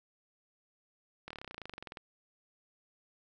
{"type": "slowing click train", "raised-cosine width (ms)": 0.3, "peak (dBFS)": -27, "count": 20, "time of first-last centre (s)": [1.28, 1.972], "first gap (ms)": 25, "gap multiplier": 1.04, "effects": []}